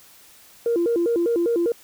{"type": "tone with vibrato", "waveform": "sine", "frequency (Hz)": 400.6, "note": "G4", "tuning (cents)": 38, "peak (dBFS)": -17, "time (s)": [0.66, 1.72], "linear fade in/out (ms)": 2, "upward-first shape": "square", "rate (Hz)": 5, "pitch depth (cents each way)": 270, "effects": ["tanh soft clip ceiling -13 dBFS", "white hiss -50 dBFS RMS until 1.83 s"]}